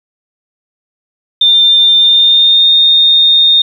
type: tone with pitch glide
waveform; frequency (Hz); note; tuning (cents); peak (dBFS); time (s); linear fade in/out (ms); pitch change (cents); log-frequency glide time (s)
sine; 3597 to 3668; A7 to A#7; +37 to -29; -4; 1.41-3.62; 5; +34; 1.94-2.71
effects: 7-bit